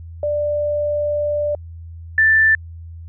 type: tone pair in turn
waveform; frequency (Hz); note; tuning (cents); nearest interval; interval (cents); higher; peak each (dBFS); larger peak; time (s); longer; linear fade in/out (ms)
sine; 590 / 1768; D5 / A6; +8 / +8; octave + perfect fifth; 1900; second; -17 / -10; second; 0.23-1.55 / 2.18-2.55; first; 2
effects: added 83 Hz sine -32 dBFS peak until 3.08 s